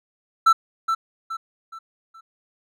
triangle tone with echo, 1332 Hz, E6, 18 cents sharp, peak -9 dBFS, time 0.46-0.53 s, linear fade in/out 10 ms, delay 420 ms, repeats 4, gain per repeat -8 dB, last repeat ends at 2.21 s, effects none

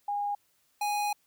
sine / square tone pair in turn, 817 / 827.9 Hz, G#5 / G#5, -29 / -6 cents, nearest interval unison, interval 23 cents, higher second, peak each -28 dBFS, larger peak neither, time 0.08-0.35 / 0.81-1.13 s, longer second, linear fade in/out 5 ms, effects white hiss -70 dBFS RMS until 1.26 s

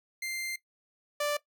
sawtooth tone pair in turn, 2093 / 587.3 Hz, C7 / D5, 0 / 0 cents, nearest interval octave + minor seventh, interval 2200 cents, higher first, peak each -30 / -24 dBFS, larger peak second, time 0.22-0.56 / 1.2-1.37 s, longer first, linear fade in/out 5 ms, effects noise-tail reverb RT60 0.1 s tail -17 dB re dry

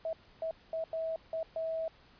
sine tone bursts at uneven times, 648 Hz, E5, 30 cents flat, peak -32 dBFS, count 6, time 0.05-0.13 / 0.42-0.51 / 0.73-0.84 / 0.93-1.16 / 1.33-1.43 / 1.56-1.88 s, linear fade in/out 2 ms, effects pink hiss -61 dBFS RMS until 2.19 s + resampled to 11025 Hz

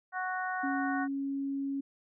harmonic tone, 370 Hz, F#4, in tune, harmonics 2 / 3 / 4 / 5, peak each -35 / -39 / -36 / -41 dBFS, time 0.12-1.08 s, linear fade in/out 50 ms
sine tone, 275.8 Hz, C#4, 9 cents flat, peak -31 dBFS, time 0.63-1.81 s, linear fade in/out 10 ms
effects none

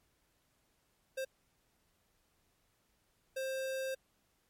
square tone bursts at uneven times, 529 Hz, C5, 19 cents sharp, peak -36 dBFS, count 2, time 1.17-1.25 / 3.36-3.95 s, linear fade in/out 10 ms, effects pink hiss -75 dBFS RMS until 4.49 s + MP3 64 kbps

